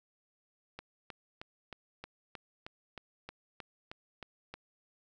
click train, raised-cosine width 0.3 ms, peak -27 dBFS, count 13, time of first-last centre 0.79-4.54 s, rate 3.2 Hz, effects none

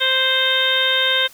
harmonic tone, 523.3 Hz, C5, in tune, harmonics 1 / 2 / 3 / 4 / 5 / 6 / 7, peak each -25 / -29 / -21 / -25 / -29 / -21 / -19 dBFS, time 0-1.28 s, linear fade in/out 20 ms, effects white hiss -46 dBFS RMS until 1.33 s

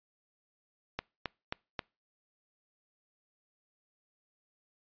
click train, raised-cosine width 0.3 ms, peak -17 dBFS, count 4, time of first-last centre 0.99-1.792 s, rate 3.74 Hz, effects noise-tail reverb RT60 0.3 s tail -26 dB re dry + resampled to 11025 Hz

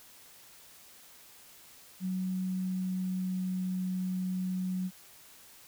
sine tone with pitch glide, 185.9 to 184.72 Hz, F#3 to F#3, +8 to -3 cents, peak -30 dBFS, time 2-4.91 s, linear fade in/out 50 ms, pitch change -11 cents, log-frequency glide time 2.47-3.81 s, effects white hiss -55 dBFS RMS until 5.67 s

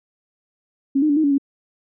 sine tone with pitch steps, 273.5 / 306.1 / 287.2 / 313.8 / 284.2 / 277.5 Hz, C#4 / D#4 / D4 / D#4 / C#4 / C#4, -23 / -28 / -39 / +15 / +43 / +2 cents, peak -14 dBFS, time 0.95-1.382 s, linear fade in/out 10 ms, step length 72 ms, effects none

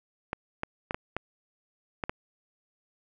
clicks, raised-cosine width 0.5 ms, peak -15 dBFS, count 7, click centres 0.331 / 0.634 / 0.909 / 0.945 / 1.166 / 2.038 / 2.095 s, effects none

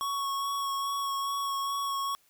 square tone with vibrato, 1108.7 Hz, C#6, in tune, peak -30 dBFS, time 0.01-2.15 s, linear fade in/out 0 ms, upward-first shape sine, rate 2.4 Hz, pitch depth 15 cents each way, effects white hiss -66 dBFS RMS until 2.29 s

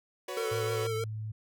sawtooth chord, F# suspended fourth, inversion none, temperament equal with one note detuned, 370 / 493.9 / 562.1 Hz, F#4 / B4 / C#5, 0 / 0 / +24 cents, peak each -36 dBFS, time 0.28-0.87 s, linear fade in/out 5 ms
square tone with vibrato, 447.2 Hz, A4, 28 cents sharp, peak -32 dBFS, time 0.37-1.04 s, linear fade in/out 2 ms, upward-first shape sine, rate 6.4 Hz, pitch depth 34 cents each way
sine tone with pitch glide, 110.6 to 108.39 Hz, A2 to A2, +9 to -26 cents, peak -34 dBFS, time 0.51-1.32 s, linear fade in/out 10 ms, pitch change -35 cents, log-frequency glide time 0.94-1.01 s
effects none

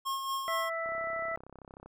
square tone with tremolo, 1079 Hz, C#6, 47 cents flat, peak -31 dBFS, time 0.05-0.7 s, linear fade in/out 20 ms, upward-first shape sine, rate 4.4 Hz, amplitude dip 45%
harmonic tone, 660 Hz, E5, 2 cents sharp, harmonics 1 / 2 / 3, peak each -35 / -37 / -37 dBFS, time 0.48-1.36 s, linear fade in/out 0 ms
click train, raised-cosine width 1 ms, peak -35 dBFS, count 34, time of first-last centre 0.86-1.86 s, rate 33 Hz
effects none

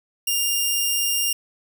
10% pulse tone, 2804 Hz, F7, 6 cents sharp, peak -11 dBFS, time 0.27-1.33 s, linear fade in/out 5 ms, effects none

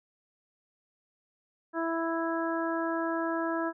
harmonic tone, 330 Hz, E4, 2 cents sharp, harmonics 1 / 2 / 3 / 4 / 5, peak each -31 / -34 / -36 / -37 / -38 dBFS, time 1.73-3.73 s, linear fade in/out 50 ms, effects none

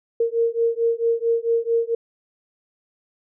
sine beating tone pair, 460.2 / 464.7 Hz, A#4 / A#4, -22 / -5 cents, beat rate 4.5 Hz, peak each -21 dBFS, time 0.2-1.95 s, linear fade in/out 5 ms, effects none

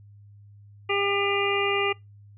harmonic tone, 400.5 Hz, G4, 37 cents sharp, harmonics 1 / 2 / 3 / 5 / 6 / 7, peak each -26 / -32 / -30 / -31 / -29 / -30 dBFS, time 0.89-1.93 s, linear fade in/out 10 ms, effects noise-tail reverb RT60 0.2 s tail -24 dB re dry + added 102 Hz sine -47 dBFS peak until 2.37 s

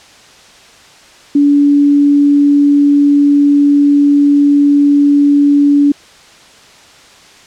sine tone, 286.8 Hz, D4, 41 cents flat, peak -5 dBFS, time 1.35-5.92 s, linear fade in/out 5 ms, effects white hiss -40 dBFS RMS until 7.46 s + low-pass 6000 Hz 12 dB/octave

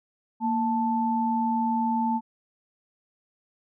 sine tone pair together, 231.9 / 880 Hz, A#3 / A5, -9 / 0 cents, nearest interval octave + major seventh, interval 2309 cents, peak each -25 dBFS, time 0.4-2.21 s, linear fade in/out 50 ms, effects none

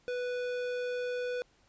sine tone with tanh clipping, 493.9 Hz, B4, in tune, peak -34 dBFS, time 0.08-1.42 s, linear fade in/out 0 ms, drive 17 dB, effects pink hiss -67 dBFS RMS until 1.68 s + resampled to 16000 Hz

